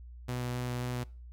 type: tone with vibrato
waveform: sawtooth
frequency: 123.5 Hz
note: B2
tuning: in tune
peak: -29 dBFS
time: 0.28-1.04 s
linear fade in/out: 10 ms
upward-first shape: square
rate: 3.7 Hz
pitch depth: 8 cents each way
effects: noise-tail reverb RT60 0.4 s tail -23 dB re dry + added 60 Hz sine -45 dBFS peak until 1.32 s